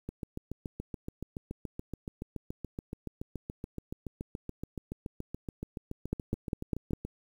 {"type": "two click trains", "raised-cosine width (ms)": 3, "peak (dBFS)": [-24, -17], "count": [50, 5], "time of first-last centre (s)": [[0.09, 7.05], [6.13, 6.933]], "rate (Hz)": [7.04, 4.98], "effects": ["9-bit"]}